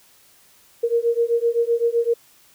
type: beating tone pair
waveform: sine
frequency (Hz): 464.1 / 471.9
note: A#4 / A#4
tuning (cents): -8 / +21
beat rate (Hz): 7.8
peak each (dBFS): -20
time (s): 0.83-2.14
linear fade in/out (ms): 10
effects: white hiss -54 dBFS RMS until 2.54 s